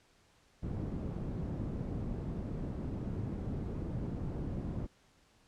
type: low-pass noise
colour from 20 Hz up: white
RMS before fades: -38 dBFS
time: 0.62-4.87 s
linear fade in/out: 20 ms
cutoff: 200 Hz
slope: 12 dB/octave
effects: pink hiss -67 dBFS RMS until 5.47 s + low-pass 8000 Hz 12 dB/octave